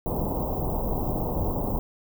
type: band-stop noise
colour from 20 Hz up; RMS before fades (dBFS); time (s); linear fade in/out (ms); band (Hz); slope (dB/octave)
pink; -27; 0.06-1.79; 0; 960 to 16000; 48
effects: none